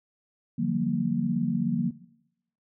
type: chord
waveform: sine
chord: G minor seventh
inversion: second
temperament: equal with one note detuned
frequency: 146.83 / 174.61 / 190.97 / 233.1 Hz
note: D3 / F3 / G3 / Bb3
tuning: 0 / 0 / -45 / 0 cents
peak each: -32 / -29 / -32 / -27 dBFS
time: 0.58-1.91 s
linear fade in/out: 10 ms
effects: noise-tail reverb RT60 0.8 s tail -18 dB re dry